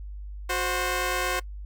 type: tone pair together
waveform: 10% pulse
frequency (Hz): 365.2 / 523.3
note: F#4 / C5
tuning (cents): -23 / 0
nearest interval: tritone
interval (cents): 623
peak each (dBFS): -20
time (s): 0.49-1.4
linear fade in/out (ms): 10
effects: noise-tail reverb RT60 0.1 s tail -22 dB re dry + added 50 Hz sine -35 dBFS peak until 1.65 s